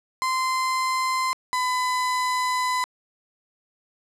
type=tone pair in turn; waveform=35% pulse; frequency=1037 / 1005.2 Hz; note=C6 / B5; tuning=-16 / +30 cents; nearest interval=minor second; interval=54 cents; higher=first; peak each=-20 dBFS; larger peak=neither; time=0.22-1.33 / 1.53-2.84 s; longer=second; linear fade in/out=0 ms; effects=low-pass 10000 Hz 12 dB/octave